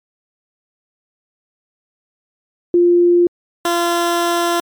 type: tone pair in turn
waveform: sine / 15% pulse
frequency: 349.2 / 343.6 Hz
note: F4 / F4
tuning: 0 / -28 cents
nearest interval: unison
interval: 28 cents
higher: first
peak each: -8 dBFS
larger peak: neither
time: 2.74-3.27 / 3.65-4.6 s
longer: second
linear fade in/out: 2 ms
effects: MP3 96 kbps